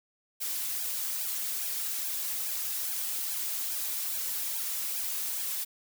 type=noise with flanger; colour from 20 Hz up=blue; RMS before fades=-33 dBFS; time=0.4-5.65 s; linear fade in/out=20 ms; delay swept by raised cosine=1.2 to 4.9 ms; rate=2.4 Hz; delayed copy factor=+0.95; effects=none